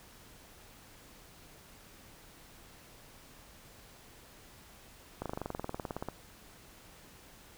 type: slowing click train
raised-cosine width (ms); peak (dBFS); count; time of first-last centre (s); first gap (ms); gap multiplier
1; -22; 19; 5.22-6.086; 37; 1.03
effects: pink hiss -56 dBFS RMS until 7.57 s